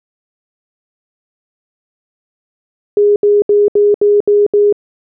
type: tone bursts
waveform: sine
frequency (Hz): 411.9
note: G#4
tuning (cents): -14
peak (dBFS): -6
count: 7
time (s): 2.97-4.726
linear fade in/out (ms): 2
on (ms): 190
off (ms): 71
effects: none